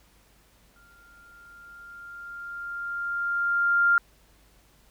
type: tone with exponential growth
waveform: sine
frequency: 1396.9 Hz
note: F6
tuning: in tune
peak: -16 dBFS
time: 0.76-3.98 s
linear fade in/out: 1 ms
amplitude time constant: 700 ms
effects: added 50 Hz sine -61 dBFS peak until 4.9 s + pink hiss -61 dBFS RMS until 4.9 s